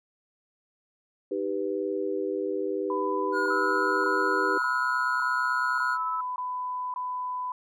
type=chord; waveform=sine; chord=Eb augmented; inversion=none; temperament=equal; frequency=311.1 / 392 / 493.9 Hz; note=Eb4 / G4 / B4; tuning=0 / 0 / 0 cents; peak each=-33 / -29 / -32 dBFS; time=1.31-4.58 s; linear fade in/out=5 ms
type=tone bursts; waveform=sine; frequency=1000 Hz; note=B5; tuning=21 cents sharp; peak=-29 dBFS; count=8; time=2.9-7.52 s; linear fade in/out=2 ms; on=560 ms; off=20 ms
type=tone; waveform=triangle; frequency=1436 Hz; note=F6; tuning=48 cents sharp; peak=-25 dBFS; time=3.32-5.98 s; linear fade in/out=50 ms
type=tone with tremolo; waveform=sine; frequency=1307 Hz; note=E6; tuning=15 cents flat; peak=-28 dBFS; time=3.5-6.21 s; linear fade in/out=5 ms; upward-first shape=sine; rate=16 Hz; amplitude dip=25%
effects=none